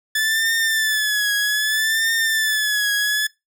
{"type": "tone with vibrato", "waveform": "sawtooth", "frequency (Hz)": 1737, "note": "A6", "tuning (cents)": -23, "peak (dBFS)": -14, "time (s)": [0.15, 3.27], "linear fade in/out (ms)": 5, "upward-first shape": "triangle", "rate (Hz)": 0.63, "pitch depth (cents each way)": 83, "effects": ["noise-tail reverb RT60 0.2 s tail -21 dB re dry"]}